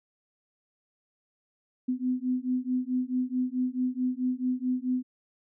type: beating tone pair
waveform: sine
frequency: 250.9 / 255.5 Hz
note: B3 / C4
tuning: +28 / -41 cents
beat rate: 4.6 Hz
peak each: -29 dBFS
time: 1.88-5.03 s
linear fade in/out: 10 ms
effects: none